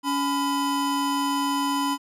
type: tone pair together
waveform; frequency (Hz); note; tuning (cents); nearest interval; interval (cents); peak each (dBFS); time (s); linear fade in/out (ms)
square; 280.9 / 1001; C#4 / B5; +23 / +23; octave + minor seventh; 2200; -26; 0.03-1.98; 50
effects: resampled to 32000 Hz